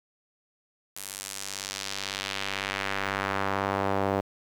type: tone with band-pass filter sweep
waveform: sawtooth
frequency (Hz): 98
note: G2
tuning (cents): 0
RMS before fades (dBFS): -31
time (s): 0.96-4.21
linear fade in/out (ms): 5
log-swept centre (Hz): 11000 to 620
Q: 1.1
effects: 8-bit